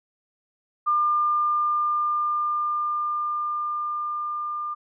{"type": "tone with level ramp", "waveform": "sine", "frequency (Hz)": 1200, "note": "D6", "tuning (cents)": 37, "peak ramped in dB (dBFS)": [-18, -27], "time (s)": [0.86, 4.75], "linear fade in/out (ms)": 20, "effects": []}